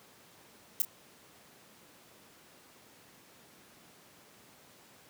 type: noise with echo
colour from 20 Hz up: violet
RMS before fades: -27 dBFS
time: 0.8-0.82 s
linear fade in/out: 0 ms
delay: 29 ms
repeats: 1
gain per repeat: -13 dB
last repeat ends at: 0.849 s
effects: pink hiss -58 dBFS RMS until 5.09 s + high-pass 150 Hz 12 dB/octave